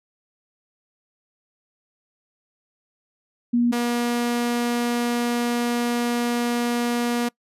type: tone pair in turn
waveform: sine / sawtooth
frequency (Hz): 239.3 / 239.3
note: A#3 / A#3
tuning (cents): +46 / +46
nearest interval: unison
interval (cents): 0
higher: neither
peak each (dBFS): -16 / -17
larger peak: first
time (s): 3.53-3.72 / 3.72-7.29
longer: second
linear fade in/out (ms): 10
effects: noise-tail reverb RT60 0.1 s tail -24 dB re dry + resampled to 32000 Hz